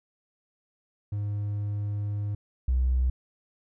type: tone pair in turn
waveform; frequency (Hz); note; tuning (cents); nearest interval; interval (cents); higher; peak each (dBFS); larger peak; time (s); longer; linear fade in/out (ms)
triangle; 103 / 63.38; G#2 / B1; -14 / +46; minor sixth; 840; first; -25 / -17; second; 1.12-2.35 / 2.68-3.1; first; 5
effects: tanh soft clip ceiling -19 dBFS